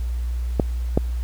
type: clicks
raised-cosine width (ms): 2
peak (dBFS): -3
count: 2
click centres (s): 0.598 / 0.975
effects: added 60 Hz sine -22 dBFS peak until 1.23 s + pink hiss -48 dBFS RMS until 1.23 s